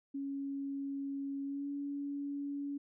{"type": "tone with pitch glide", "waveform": "sine", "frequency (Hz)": [277.1, 283.4], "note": ["C#4", "C#4"], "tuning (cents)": [-1, 38], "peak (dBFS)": -36, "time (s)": [0.14, 2.78], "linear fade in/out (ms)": 10, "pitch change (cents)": 39, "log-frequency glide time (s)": [1.44, 1.68], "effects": []}